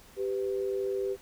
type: tone pair together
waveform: sine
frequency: 392 / 501 Hz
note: G4 / B4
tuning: 0 / +25 cents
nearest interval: major third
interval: 425 cents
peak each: -29 / -35 dBFS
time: 0.16-1.17 s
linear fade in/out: 50 ms
effects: pink hiss -55 dBFS RMS until 1.21 s